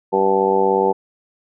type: harmonic tone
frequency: 97 Hz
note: G2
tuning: 18 cents flat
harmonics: 2 / 3 / 4 / 5 / 6 / 7 / 8 / 9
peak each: -26 / -30 / -18 / -19 / -30 / -28 / -24 / -19 dBFS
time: 0.12-0.93 s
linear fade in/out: 20 ms
effects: none